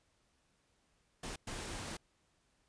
pink noise bursts at uneven times, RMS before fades -43 dBFS, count 2, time 1.23-1.36 / 1.47-1.97 s, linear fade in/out 5 ms, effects pink hiss -75 dBFS RMS until 2.68 s + resampled to 22050 Hz

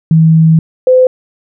sine tone pair in turn, 161 / 511.1 Hz, E3 / C5, -41 / -41 cents, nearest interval octave + minor sixth, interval 2000 cents, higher second, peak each -3 dBFS, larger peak neither, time 0.11-0.59 / 0.87-1.07 s, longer first, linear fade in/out 2 ms, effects none

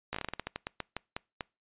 slowing click train, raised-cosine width 0.3 ms, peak -18 dBFS, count 16, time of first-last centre 0.13-1.408 s, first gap 15 ms, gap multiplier 1.22, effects noise-tail reverb RT60 0.3 s tail -26 dB re dry + resampled to 8000 Hz

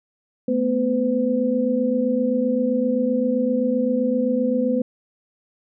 sine tone cluster, 221.7 / 249.4 / 507 Hz, A3 / B3 / B4, +13 / +17 / +45 cents, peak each -24 / -21 / -22 dBFS, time 0.48-4.82 s, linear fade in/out 5 ms, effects none

